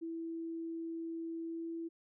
sine tone with pitch glide, 329.8 to 331.7 Hz, E4 to E4, +1 to +11 cents, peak -38 dBFS, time 0.01-1.89 s, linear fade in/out 20 ms, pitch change +10 cents, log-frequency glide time 1.42-1.7 s, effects none

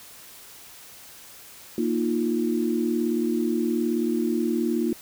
sine chord, Bb suspended fourth, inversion none, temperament just, 233.1 / 310.8 / 349.6 Hz, Bb3 / Eb4 / F4, 0 / -2 / +2 cents, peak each -25 / -27 / -26 dBFS, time 1.78-4.93 s, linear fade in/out 2 ms, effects white hiss -46 dBFS RMS until 5.01 s

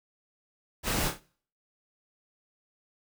pink noise with echo, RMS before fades -29 dBFS, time 0.83-1.12 s, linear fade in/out 50 ms, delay 29 ms, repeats 3, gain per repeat -7 dB, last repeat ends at 1.207 s, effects noise-tail reverb RT60 0.5 s tail -22 dB re dry

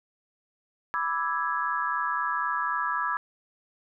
sine chord, E dominant seventh, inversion second, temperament equal, 987.8 / 1174.7 / 1318.5 / 1661.2 Hz, B5 / D6 / E6 / G#6, 0 / 0 / 0 / 0 cents, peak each -31 dBFS, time 0.94-3.17 s, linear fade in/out 0 ms, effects none

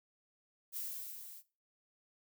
violet noise with level ramp, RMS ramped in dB -39 to -53 dBFS, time 0.72-1.43 s, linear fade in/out 50 ms, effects noise-tail reverb RT60 0.3 s tail -17 dB re dry

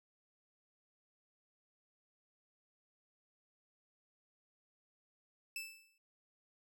sawtooth tone with exponential decay, 2637 Hz, E7, in tune, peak -35 dBFS, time 5.56-5.98 s, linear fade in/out 2 ms, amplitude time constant 91 ms, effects none

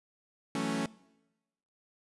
sawtooth chord, F# minor seventh, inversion third, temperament equal, 164.81 / 185 / 220 / 277.2 Hz, E3 / F#3 / A3 / C#4, 0 / 0 / 0 / 0 cents, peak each -35 / -35 / -31 / -30 dBFS, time 0.55-0.86 s, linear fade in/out 2 ms, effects noise-tail reverb RT60 1.0 s tail -22 dB re dry + resampled to 24000 Hz

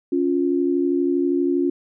sine tone pair together, 278.8 / 351.3 Hz, C#4 / F4, +10 / +10 cents, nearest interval major third, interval 400 cents, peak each -20 dBFS, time 0.12-1.7 s, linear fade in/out 5 ms, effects none

